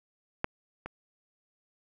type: clicks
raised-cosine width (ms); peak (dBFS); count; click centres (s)
0.5; -12 / -23; 2; 0.444 / 0.86
effects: none